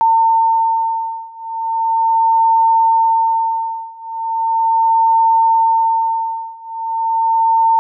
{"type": "beating tone pair", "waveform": "sine", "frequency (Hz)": [904, 904.38], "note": ["A5", "A5"], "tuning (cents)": [47, 47], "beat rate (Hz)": 0.38, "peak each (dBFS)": [-15, -14], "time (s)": [0.01, 7.79], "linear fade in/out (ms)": 0, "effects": []}